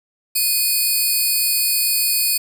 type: tone pair together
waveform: 5% pulse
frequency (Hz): 2489 / 4435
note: D#7 / C#8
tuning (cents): 0 / 0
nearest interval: minor seventh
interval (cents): 1000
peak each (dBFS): -11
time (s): 0.35-2.38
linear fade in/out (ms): 10
effects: 7-bit